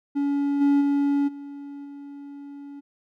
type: tone with level steps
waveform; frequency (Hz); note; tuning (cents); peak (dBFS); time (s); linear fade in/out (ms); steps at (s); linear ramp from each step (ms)
triangle; 283.2; C#4; +37; -19 / -14 / -17 / -33 / -35; 0.15-2.81; 20; 0.6 / 0.8 / 1.27 / 1.84; 20
effects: none